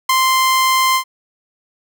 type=tone with ADSR envelope; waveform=sawtooth; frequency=1044 Hz; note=C6; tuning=4 cents flat; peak=-5 dBFS; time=0.09-1.04 s; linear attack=7 ms; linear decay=3 ms; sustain=-3 dB; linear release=85 ms; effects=none